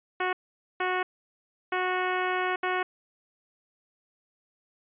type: tone bursts at uneven times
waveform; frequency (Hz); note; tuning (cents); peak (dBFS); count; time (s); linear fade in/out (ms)
10% pulse; 367.1; F#4; -14; -17; 4; 0.2-0.33 / 0.8-1.03 / 1.72-2.56 / 2.63-2.83; 5
effects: resampled to 8000 Hz